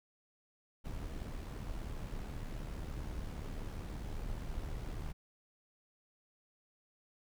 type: noise with amplitude modulation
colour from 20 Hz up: brown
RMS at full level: -39 dBFS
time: 0.84-5.13 s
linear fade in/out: 20 ms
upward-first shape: sine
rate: 74.9 Hz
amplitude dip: 50%
effects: none